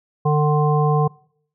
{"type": "harmonic tone", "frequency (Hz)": 150, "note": "D3", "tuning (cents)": 37, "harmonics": [1, 3, 5, 7], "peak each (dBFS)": [-16, -21, -23, -24], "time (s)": [0.25, 1.08], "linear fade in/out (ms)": 10, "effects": ["noise-tail reverb RT60 0.6 s tail -24 dB re dry"]}